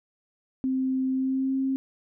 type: tone with pitch glide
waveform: sine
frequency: 261.6 to 266.8 Hz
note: C4 to C4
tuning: 0 to +34 cents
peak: -23 dBFS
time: 0.64-1.76 s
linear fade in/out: 0 ms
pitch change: +34 cents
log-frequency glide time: 1.11-1.54 s
effects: none